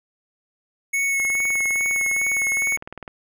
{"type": "tone with vibrato", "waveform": "square", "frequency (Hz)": 2200, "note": "C#7", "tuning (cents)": -14, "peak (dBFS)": -20, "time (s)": [0.93, 2.77], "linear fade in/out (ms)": 10, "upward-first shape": "sine", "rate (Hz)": 2.4, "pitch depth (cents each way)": 14}
{"type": "click train", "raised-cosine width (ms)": 0.5, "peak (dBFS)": -20, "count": 38, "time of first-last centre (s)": [1.2, 3.078], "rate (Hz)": 19.7}
{"effects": []}